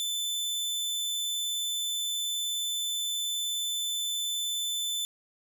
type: tone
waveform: sawtooth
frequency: 3521 Hz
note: A7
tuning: in tune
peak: -26 dBFS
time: 0-5.05 s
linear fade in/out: 0 ms
effects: none